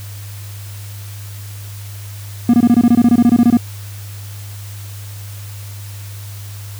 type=tone bursts; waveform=triangle; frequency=238.7 Hz; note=A#3; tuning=41 cents sharp; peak=-4 dBFS; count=16; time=2.49-3.571 s; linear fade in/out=2 ms; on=46 ms; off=23 ms; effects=added 101 Hz sine -28 dBFS peak until 6.79 s + white hiss -38 dBFS RMS until 6.79 s